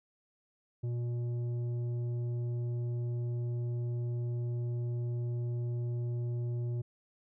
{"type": "tone with tanh clipping", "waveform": "triangle", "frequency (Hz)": 120, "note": "B2", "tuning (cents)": -49, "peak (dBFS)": -33, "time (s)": [0.83, 6.82], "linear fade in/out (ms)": 10, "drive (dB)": 12, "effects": []}